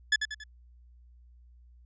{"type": "tone with echo", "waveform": "sawtooth", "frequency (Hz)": 1719, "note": "A6", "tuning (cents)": -41, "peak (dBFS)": -17, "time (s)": [0.12, 0.16], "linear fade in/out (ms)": 5, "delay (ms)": 93, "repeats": 3, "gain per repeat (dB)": -7, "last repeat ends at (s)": 0.439, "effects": ["added 60 Hz sine -53 dBFS peak until 1.85 s", "resampled to 16000 Hz"]}